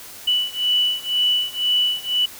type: beating tone pair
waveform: sine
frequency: 2964 / 2966 Hz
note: F#7 / F#7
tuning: +2 / +4 cents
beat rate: 2 Hz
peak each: -20 / -21 dBFS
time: 0.27-2.26 s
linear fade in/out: 10 ms
effects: white hiss -39 dBFS RMS until 2.39 s